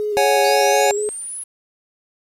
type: tone with vibrato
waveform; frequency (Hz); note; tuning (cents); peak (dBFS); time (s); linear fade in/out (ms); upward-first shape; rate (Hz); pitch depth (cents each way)
sine; 415.1; G#4; -1; -19; 0-1.09; 0; square; 4.1; 25
type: chord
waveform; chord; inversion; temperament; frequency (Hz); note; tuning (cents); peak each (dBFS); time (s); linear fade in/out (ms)
square; C# suspended fourth; none; equal; 554.4 / 740 / 830.6; C#5 / F#5 / G#5; 0 / 0 / 0; -18 / -20 / -20; 0.17-0.91; 0
type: linear sweep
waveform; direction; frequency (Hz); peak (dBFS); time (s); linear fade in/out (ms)
sine; up; 4435 to 10600; -27; 0.44-1.44; 10
effects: resampled to 32000 Hz + 8-bit